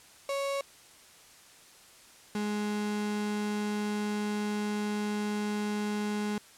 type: tone pair in turn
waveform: 35% pulse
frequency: 554.4 / 208.8 Hz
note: C#5 / G#3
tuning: 0 / +10 cents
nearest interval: octave + perfect fourth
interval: 1690 cents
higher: first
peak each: -28 / -28 dBFS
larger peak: neither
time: 0.29-0.61 / 2.35-6.38 s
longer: second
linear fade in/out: 2 ms
effects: white hiss -55 dBFS RMS until 6.57 s + low-pass 10000 Hz 12 dB/octave